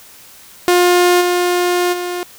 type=tone with level steps; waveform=sawtooth; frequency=355.3 Hz; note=F4; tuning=30 cents sharp; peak=-5 / -9 / -16 dBFS; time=0.68-2.23 s; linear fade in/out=0 ms; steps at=1.2 / 1.92 s; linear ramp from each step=20 ms; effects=white hiss -41 dBFS RMS until 2.38 s